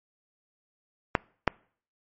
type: clicks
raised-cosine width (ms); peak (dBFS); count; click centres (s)
0.5; -5; 2; 1.152 / 1.477
effects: noise-tail reverb RT60 0.5 s tail -25 dB re dry + MP3 32 kbps